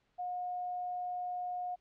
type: tone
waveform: sine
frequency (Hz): 720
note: F#5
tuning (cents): -47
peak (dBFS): -35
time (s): 0.18-1.76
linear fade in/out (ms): 20
effects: pink hiss -75 dBFS RMS until 1.8 s + low-pass 4000 Hz 12 dB/octave